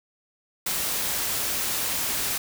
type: noise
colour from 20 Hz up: white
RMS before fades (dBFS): -27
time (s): 0.66-2.38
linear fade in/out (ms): 5
effects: none